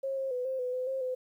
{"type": "tone with pitch steps", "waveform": "sine", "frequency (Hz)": [540, 535, 498.5, 525, 500, 508, 531, 509], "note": ["C#5", "C5", "B4", "C5", "B4", "B4", "C5", "C5"], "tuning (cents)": [-45, 38, 16, 6, 21, 49, 25, -48], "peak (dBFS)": -30, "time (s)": [0.03, 1.15], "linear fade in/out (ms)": 10, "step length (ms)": 140, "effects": ["11-bit"]}